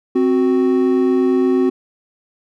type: tone pair together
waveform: triangle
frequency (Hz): 261.6 / 370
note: C4 / F#4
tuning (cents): 0 / 0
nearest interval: tritone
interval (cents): 600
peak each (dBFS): -13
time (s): 0.15-1.7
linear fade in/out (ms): 10
effects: none